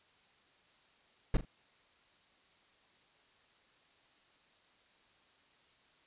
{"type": "noise with echo", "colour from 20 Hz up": "brown", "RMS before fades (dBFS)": -26, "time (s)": [1.34, 1.37], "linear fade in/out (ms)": 2, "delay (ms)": 40, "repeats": 2, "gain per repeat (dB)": -13, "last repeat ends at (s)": 1.45, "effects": ["white hiss -67 dBFS RMS until 6.06 s", "resampled to 8000 Hz"]}